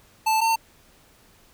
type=tone pair in turn; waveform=square; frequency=880 / 903.2 Hz; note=A5 / A5; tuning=0 / +45 cents; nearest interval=unison; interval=45 cents; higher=second; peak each=-19 dBFS; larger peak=neither; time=0.26-0.41 / 0.41-0.56 s; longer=neither; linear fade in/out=10 ms; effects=pink hiss -56 dBFS RMS until 1.53 s